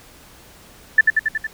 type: tone with echo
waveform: sine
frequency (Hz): 1760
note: A6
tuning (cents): 0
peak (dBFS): -6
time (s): 0.98-1.01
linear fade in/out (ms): 5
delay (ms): 92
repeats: 5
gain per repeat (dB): -3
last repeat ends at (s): 1.47
effects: pink hiss -46 dBFS RMS until 1.53 s